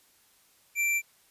square tone, 2349 Hz, D7, in tune, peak -25 dBFS, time 0.75-1.02 s, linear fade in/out 50 ms, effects white hiss -63 dBFS RMS until 1.3 s + resampled to 32000 Hz

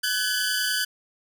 sawtooth tone cluster, 1511 / 1691 / 3052 / 4726 Hz, F#6 / G#6 / G7 / D8, +36 / +31 / -47 / +10 cents, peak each -23 / -26 / -30 / -26 dBFS, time 0.03-0.85 s, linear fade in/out 10 ms, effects none

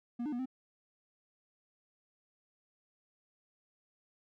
triangle tone with pitch steps, 239 / 301 / 242 / 259.6 Hz, A#3 / D4 / B3 / C4, +43 / +43 / -35 / -13 cents, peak -32 dBFS, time 0.19-0.458 s, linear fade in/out 10 ms, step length 67 ms, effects none

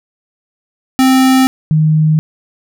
square / sine tone pair in turn, 261.6 / 155.55 Hz, C4 / D#3, 0 / 0 cents, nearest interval major sixth, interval 900 cents, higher first, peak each -7 dBFS, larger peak neither, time 0.99-1.47 / 1.71-2.19 s, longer neither, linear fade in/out 0 ms, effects none

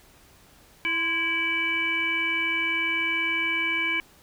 harmonic tone with a mistuned harmonic, 329.6 Hz, E4, in tune, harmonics 1 / 3 / 5 / 7 / 9, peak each -36 / -36 / -33 / -24 / -33 dBFS, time 0.85-4 s, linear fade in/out 0 ms, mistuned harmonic 3, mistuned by +77 cents, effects pink hiss -55 dBFS RMS until 4.22 s

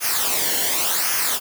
white noise with flanger, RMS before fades -21 dBFS, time 0-1.4 s, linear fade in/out 50 ms, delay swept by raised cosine 0.25 to 0.82 ms, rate 0.89 Hz, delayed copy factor -0.65, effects none

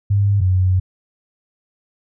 sine tone pair in turn, 100.6 / 92.6 Hz, G2 / F#2, +45 / +2 cents, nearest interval minor second, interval 143 cents, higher first, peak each -12 dBFS, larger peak neither, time 0.1-0.41 / 0.41-0.8 s, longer second, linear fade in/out 10 ms, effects none

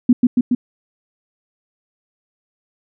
sine tone with echo, 246 Hz, B3, 7 cents flat, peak -6 dBFS, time 0.09-0.13 s, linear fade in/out 5 ms, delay 140 ms, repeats 3, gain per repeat -2 dB, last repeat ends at 0.55 s, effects none

